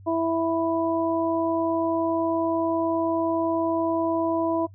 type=harmonic tone; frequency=329.6 Hz; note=E4; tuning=in tune; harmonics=1 / 2 / 3; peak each=-24 / -25 / -29 dBFS; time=0.06-4.67 s; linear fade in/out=20 ms; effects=noise-tail reverb RT60 0.1 s tail -24 dB re dry + added 97 Hz sine -44 dBFS peak until 4.74 s